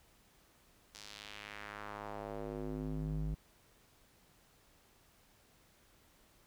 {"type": "tone with band-pass filter sweep", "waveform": "square", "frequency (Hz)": 51.91, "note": "G#1", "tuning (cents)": 0, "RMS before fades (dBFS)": -42, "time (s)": [0.94, 3.35], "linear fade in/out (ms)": 10, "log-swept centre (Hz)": [5600, 110], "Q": 1.5, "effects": ["pink hiss -67 dBFS RMS until 6.46 s"]}